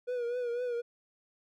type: tone with vibrato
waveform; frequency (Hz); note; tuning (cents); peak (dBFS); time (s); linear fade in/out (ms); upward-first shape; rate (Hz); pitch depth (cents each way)
triangle; 484.9; B4; -32; -29; 0.07-0.82; 20; triangle; 4; 65
effects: none